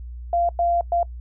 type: tone bursts at uneven times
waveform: sine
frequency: 690 Hz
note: F5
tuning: 21 cents flat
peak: -17 dBFS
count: 3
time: 0.33-0.49 / 0.59-0.81 / 0.92-1.03 s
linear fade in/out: 2 ms
effects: noise-tail reverb RT60 0.1 s tail -24 dB re dry + added 60 Hz sine -32 dBFS peak until 1.2 s